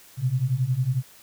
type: beating tone pair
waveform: sine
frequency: 122 / 133 Hz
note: B2 / C3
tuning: -21 / +29 cents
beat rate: 11 Hz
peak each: -25 / -23 dBFS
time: 0.17-1.03 s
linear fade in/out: 50 ms
effects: white hiss -51 dBFS RMS until 1.22 s